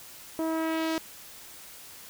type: tone with low-pass filter sweep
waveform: sawtooth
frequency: 322 Hz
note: E4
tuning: 41 cents flat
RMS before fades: -29 dBFS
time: 0.39-0.98 s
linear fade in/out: 0 ms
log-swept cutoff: 790 to 6700 Hz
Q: 1
effects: white hiss -47 dBFS RMS until 2.09 s